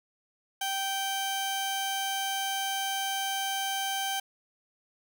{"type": "tone pair together", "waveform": "sawtooth", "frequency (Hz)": [780, 1560], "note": ["G5", "G6"], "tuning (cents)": [-9, -9], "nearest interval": "octave", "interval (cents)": 1200, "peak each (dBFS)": -27, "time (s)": [0.61, 4.2], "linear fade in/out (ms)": 5, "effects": []}